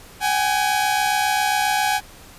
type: tone pair together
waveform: sawtooth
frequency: 763 / 830.4 Hz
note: G5 / G#5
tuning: -47 / 0 cents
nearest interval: minor second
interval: 147 cents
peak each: -18 / -16 dBFS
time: 0.2-2.01 s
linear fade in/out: 50 ms
effects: pink hiss -44 dBFS RMS until 2.38 s + resampled to 32000 Hz